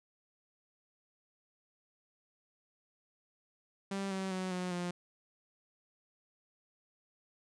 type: tone with pitch steps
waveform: sawtooth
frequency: 196 / 190.97 / 186.07 / 181.3 / 176.65 Hz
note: G3 / G3 / F#3 / F#3 / F3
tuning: 0 / -45 / +10 / -35 / +20 cents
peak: -31 dBFS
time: 3.91-4.91 s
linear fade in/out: 5 ms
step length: 200 ms
effects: resampled to 22050 Hz